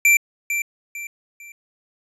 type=tone with echo; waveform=square; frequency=2349 Hz; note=D7; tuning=in tune; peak=-12 dBFS; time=0.05-0.17 s; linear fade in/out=2 ms; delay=450 ms; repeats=3; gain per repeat=-9 dB; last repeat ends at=1.52 s; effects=resampled to 32000 Hz